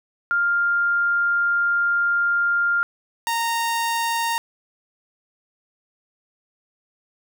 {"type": "tone pair in turn", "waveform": ["sine", "sawtooth"], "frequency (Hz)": [1400, 925.3], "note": ["F6", "A#5"], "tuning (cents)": [4, -13], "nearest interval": "perfect fifth", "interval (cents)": 717, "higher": "first", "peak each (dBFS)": -17, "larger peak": "neither", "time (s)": [[0.31, 2.83], [3.27, 4.38]], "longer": "first", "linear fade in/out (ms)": 0, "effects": []}